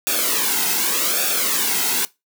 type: noise with flanger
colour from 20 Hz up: white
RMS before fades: -20 dBFS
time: 0.07-2.05 s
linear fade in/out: 0 ms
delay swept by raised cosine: 0.98 to 1.74 ms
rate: 0.85 Hz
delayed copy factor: -0.7
effects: noise-tail reverb RT60 0.2 s tail -20 dB re dry + high-pass 200 Hz 12 dB/octave